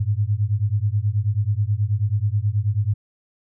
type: beating tone pair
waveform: sine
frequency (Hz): 99.5 / 108.8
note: G2 / A2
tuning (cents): +26 / -19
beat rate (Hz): 9.3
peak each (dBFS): -21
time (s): 0-2.94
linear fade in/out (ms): 10
effects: none